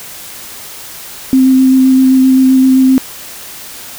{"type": "tone with vibrato", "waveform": "sine", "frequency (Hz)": 261.6, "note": "C4", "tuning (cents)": 0, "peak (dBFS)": -4, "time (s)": [1.33, 2.98], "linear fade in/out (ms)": 0, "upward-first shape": "square", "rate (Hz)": 7.7, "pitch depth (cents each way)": 9, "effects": ["white hiss -29 dBFS RMS until 3.98 s"]}